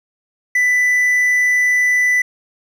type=tone; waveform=triangle; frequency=1988 Hz; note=B6; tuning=11 cents sharp; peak=-10 dBFS; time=0.55-2.22 s; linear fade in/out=5 ms; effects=none